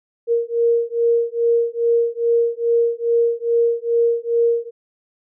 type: beating tone pair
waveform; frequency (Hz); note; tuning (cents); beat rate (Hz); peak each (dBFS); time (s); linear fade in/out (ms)
sine; 466.2 / 468.6; A#4 / A#4; 0 / +9; 2.4; -18; 0.27-4.71; 50
effects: none